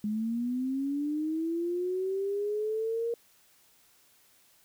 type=linear sweep; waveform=sine; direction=up; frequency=207.4 to 470.7 Hz; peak=-28 dBFS; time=0.04-3.14 s; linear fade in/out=2 ms; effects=white hiss -63 dBFS RMS until 4.64 s